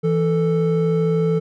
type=tone pair together; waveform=triangle; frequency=164.81 / 441.2 Hz; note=E3 / A4; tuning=0 / +5 cents; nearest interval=octave + perfect fourth; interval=1705 cents; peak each=-16 / -17 dBFS; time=0.03-1.4 s; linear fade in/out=20 ms; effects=none

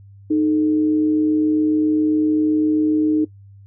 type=tone pair together; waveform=sine; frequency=307.8 / 435.3 Hz; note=D#4 / A4; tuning=-19 / -19 cents; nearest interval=tritone; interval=600 cents; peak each=-14 / -26 dBFS; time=0.3-3.25 s; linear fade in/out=10 ms; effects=noise-tail reverb RT60 0.1 s tail -19 dB re dry + added 99 Hz sine -41 dBFS peak until 3.66 s

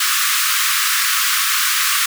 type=high-pass noise; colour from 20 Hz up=pink; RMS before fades=-17 dBFS; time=0-2.06 s; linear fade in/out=5 ms; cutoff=1100 Hz; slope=96 dB/octave; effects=none

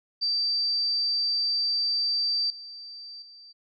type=tone with level steps; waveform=sine; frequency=4661 Hz; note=D8; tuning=14 cents flat; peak=-23 / -39 / -46 dBFS; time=0.21-3.53 s; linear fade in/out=20 ms; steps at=2.5 / 3.22 s; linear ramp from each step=2 ms; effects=none

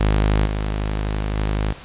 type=tone with level steps; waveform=sawtooth; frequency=51.91 Hz; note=G#1; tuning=in tune; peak=-11 / -17 / -15 dBFS; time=0-1.73 s; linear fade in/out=10 ms; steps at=0.45 / 1.36 s; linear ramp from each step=20 ms; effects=pink hiss -40 dBFS RMS until 1.84 s + resampled to 8000 Hz

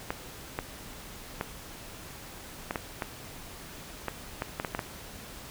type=clicks; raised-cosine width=0.5 ms; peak=-15 dBFS; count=12; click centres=0.105 / 0.589 / 1.411 / 2.709 / 2.758 / 3.022 / 4.083 / 4.421 / 4.599 / 4.648 / 4.749 / 4.792 s; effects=pink hiss -45 dBFS RMS until 5.5 s

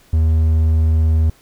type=tone; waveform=triangle; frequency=79.6 Hz; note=D#2; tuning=40 cents sharp; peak=-9 dBFS; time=0.13-1.3 s; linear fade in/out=5 ms; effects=pink hiss -51 dBFS RMS until 1.41 s

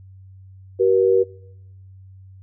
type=tone pair together; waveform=sine; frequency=382 / 478 Hz; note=G4 / A#4; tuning=-45 / +43 cents; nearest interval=major third; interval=388 cents; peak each=-16 dBFS; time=0.79-1.24 s; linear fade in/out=20 ms; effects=noise-tail reverb RT60 0.9 s tail -25 dB re dry + added 95 Hz sine -41 dBFS peak until 2.42 s

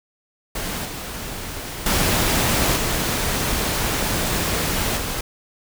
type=noise with level steps; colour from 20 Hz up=pink; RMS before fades=-27 / -31 / -19 / -22 / -26 dBFS; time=0.55-5.21 s; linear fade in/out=5 ms; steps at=0.85 / 1.86 / 2.76 / 4.97 s; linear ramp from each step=2 ms; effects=none

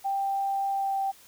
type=tone with pitch glide; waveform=sine; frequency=787 to 780.7 Hz; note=G5 to G5; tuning=+7 to -7 cents; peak=-25 dBFS; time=0.04-1.12 s; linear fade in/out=20 ms; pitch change=-14 cents; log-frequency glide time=0.72-1.01 s; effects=white hiss -54 dBFS RMS until 1.27 s

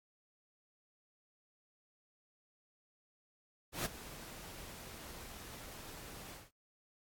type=noise with ADSR envelope; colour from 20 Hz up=pink; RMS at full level=-35 dBFS; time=3.72-6.51 s; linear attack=130 ms; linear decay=23 ms; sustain=-15 dB; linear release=190 ms; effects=AAC 64 kbps

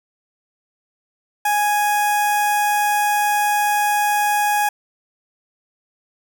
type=tone with notch filter; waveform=sawtooth; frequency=830.6 Hz; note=G#5; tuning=in tune; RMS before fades=-18 dBFS; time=1.45-4.69 s; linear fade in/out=5 ms; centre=4100 Hz; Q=1.2; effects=none

